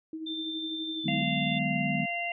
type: tone with tremolo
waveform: sine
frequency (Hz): 318.1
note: D#4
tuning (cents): +38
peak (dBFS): -33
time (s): 0.13-1.22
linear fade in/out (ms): 2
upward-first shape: sine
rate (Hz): 12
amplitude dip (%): 50
type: tone with pitch glide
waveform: sine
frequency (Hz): 3572 to 3531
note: A7 to A7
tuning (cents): +25 to +5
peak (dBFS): -34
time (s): 0.26-1.59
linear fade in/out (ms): 10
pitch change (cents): -20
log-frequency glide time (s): 0.95-1.01
type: chord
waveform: sine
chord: G# half-diminished seventh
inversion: second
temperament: just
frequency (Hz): 149.51 / 186.89 / 207.7 / 249.2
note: D3 / F#3 / G#3 / B3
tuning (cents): +31 / +18 / 0 / +16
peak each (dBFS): -33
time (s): 1.04-2.06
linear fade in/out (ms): 20
type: harmonic tone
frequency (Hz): 692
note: F5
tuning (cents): -16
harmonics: 1 / 3 / 4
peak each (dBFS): -34 / -34 / -34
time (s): 1.08-2.32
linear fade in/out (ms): 2
effects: none

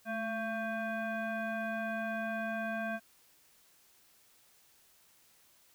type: tone with frequency modulation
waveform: sine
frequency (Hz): 678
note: E5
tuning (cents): +49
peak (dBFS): -33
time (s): 0.05-3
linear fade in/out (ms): 50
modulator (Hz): 896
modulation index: 1.3
effects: white hiss -65 dBFS RMS until 5.74 s

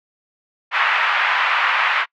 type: band-pass noise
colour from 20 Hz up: pink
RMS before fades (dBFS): -18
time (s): 0.71-2.06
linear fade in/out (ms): 50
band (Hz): 990 to 2600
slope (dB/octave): 24
effects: noise-tail reverb RT60 0.1 s tail -26 dB re dry

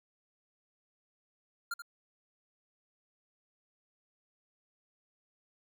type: tone with echo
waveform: square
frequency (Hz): 1396.9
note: F6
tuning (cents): 0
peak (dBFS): -34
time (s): 1.71-1.74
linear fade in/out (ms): 5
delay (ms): 81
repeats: 1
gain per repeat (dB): -9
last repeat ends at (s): 1.821
effects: none

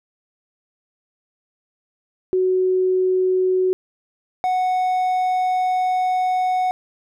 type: tone pair in turn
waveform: sine / triangle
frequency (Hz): 371.3 / 738.1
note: F#4 / F#5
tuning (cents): +6 / -4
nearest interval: octave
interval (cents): 1190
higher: second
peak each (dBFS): -15 / -15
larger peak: neither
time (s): 2.33-3.73 / 4.44-6.71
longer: second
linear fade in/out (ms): 0
effects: none

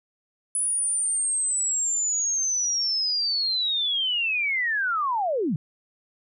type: linear sweep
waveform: sine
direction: down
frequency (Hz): 9956 to 127.2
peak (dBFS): -22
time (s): 0.55-5.56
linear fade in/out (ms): 2
effects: none

